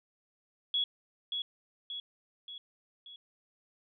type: tone with echo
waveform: sine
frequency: 3358 Hz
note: G#7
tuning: 18 cents sharp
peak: -27 dBFS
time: 0.74-0.84 s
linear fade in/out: 2 ms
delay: 580 ms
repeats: 4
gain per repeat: -5 dB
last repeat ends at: 3.16 s
effects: none